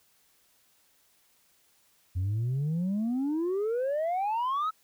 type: exponential sweep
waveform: sine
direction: up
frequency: 87.31 to 1318.5 Hz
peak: -24 dBFS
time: 2.15-4.71 s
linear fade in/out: 20 ms
effects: tanh soft clip ceiling -25 dBFS + white hiss -66 dBFS RMS until 4.83 s